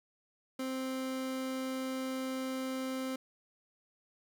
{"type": "tone", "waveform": "30% pulse", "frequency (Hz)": 261.6, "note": "C4", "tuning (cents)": 0, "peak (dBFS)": -32, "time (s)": [0.59, 3.16], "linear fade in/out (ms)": 5, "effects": []}